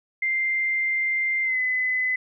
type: tone with pitch glide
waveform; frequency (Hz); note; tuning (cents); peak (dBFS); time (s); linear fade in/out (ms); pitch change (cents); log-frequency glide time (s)
sine; 2093 to 2018; C7 to B6; 0 to +37; -21; 0.22-2.16; 5; -63; 1.43-1.59
effects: none